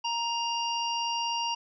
harmonic tone with a mistuned harmonic, 936 Hz, A#5, 7 cents sharp, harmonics 1 / 3 / 5 / 6, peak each -30 / -32 / -39 / -39 dBFS, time 0.04-1.55 s, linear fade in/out 10 ms, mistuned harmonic 5, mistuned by +20 cents, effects none

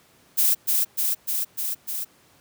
violet noise with echo, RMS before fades -19 dBFS, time 0.37-0.55 s, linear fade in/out 20 ms, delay 300 ms, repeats 5, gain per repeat -2 dB, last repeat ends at 2.05 s, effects pink hiss -57 dBFS RMS until 2.4 s + high-pass 100 Hz 12 dB/octave

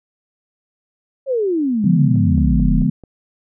sine exponential sweep, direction down, 560 to 33.12 Hz, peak -15 dBFS, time 1.26-2.86 s, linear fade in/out 50 ms
sine chord, D diminished seventh, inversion none, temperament equal with one note detuned, 145.06 / 174.61 / 207.7 / 246.9 Hz, D3 / F3 / Ab3 / Cb4, -21 / 0 / 0 / 0 cents, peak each -19 dBFS, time 1.84-2.9 s, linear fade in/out 5 ms
click train, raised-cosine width 2 ms, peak -25 dBFS, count 5, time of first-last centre 2.16-3.037 s, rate 4.56 Hz
effects none

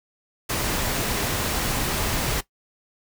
pink noise, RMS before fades -25 dBFS, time 0.49-2.41 s, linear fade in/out 10 ms, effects noise-tail reverb RT60 0.1 s tail -17 dB re dry

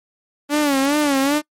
sawtooth tone with vibrato, 284.1 Hz, C#4, 43 cents sharp, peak -11 dBFS, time 0.49-1.42 s, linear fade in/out 50 ms, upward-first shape sine, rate 2.5 Hz, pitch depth 100 cents each way, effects noise-tail reverb RT60 0.1 s tail -24 dB re dry + MP3 64 kbps

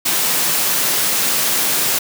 white high-pass noise, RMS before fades -17 dBFS, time 0.05-1.99 s, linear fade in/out 10 ms, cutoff 120 Hz, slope 96 dB/octave, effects none

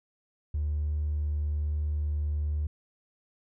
sine tone with hard clipping, 75.1 Hz, D2, 39 cents sharp, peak -27 dBFS, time 0.54-2.67 s, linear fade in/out 5 ms, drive 1 dB, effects none

